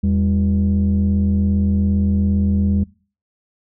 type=tone pair together; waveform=sine; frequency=82.5 / 200 Hz; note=E2 / G3; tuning=+2 / +35 cents; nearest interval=octave + minor third; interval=1533 cents; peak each=-15 dBFS; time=0.03-2.84 s; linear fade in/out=10 ms; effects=noise-tail reverb RT60 0.4 s tail -23 dB re dry + tanh soft clip ceiling -10 dBFS